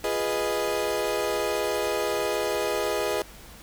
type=chord; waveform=35% pulse; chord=F half-diminished seventh; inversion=none; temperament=equal; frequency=349.2 / 415.3 / 493.9 / 622.3 Hz; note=F4 / Ab4 / Cb5 / Eb5; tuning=0 / 0 / 0 / 0 cents; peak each=-32 / -27 / -29 / -28 dBFS; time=0.04-3.22 s; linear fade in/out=2 ms; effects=added 50 Hz sine -50 dBFS peak until 3.62 s + pink hiss -47 dBFS RMS until 3.62 s